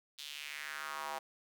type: tone with high-pass filter sweep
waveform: square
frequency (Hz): 73.42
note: D2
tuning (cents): 0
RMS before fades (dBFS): -43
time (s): 0.18-1.19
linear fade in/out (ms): 10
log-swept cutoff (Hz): 3700 to 790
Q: 2.8
effects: none